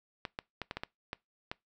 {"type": "clicks", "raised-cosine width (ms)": 0.3, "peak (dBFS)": -20, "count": 8, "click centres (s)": [0.252, 0.389, 0.617, 0.711, 0.77, 0.835, 1.131, 1.515], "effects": ["noise-tail reverb RT60 0.2 s tail -24 dB re dry"]}